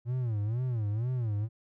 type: tone with vibrato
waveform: triangle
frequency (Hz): 114.9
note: A#2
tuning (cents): -25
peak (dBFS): -26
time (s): 0.05-1.49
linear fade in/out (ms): 50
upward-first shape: sine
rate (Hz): 2.1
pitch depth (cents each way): 200
effects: none